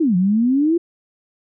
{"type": "exponential two-way sweep", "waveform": "sine", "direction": "down then up", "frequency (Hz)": [350, 174.61, 350], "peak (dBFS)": -13, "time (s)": [0, 0.78], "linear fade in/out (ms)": 10, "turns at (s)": 0.16, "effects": []}